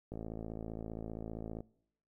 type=click train; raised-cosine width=2 ms; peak=-29 dBFS; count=83; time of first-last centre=0.12-1.606 s; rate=55.2 Hz; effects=noise-tail reverb RT60 0.7 s tail -22 dB re dry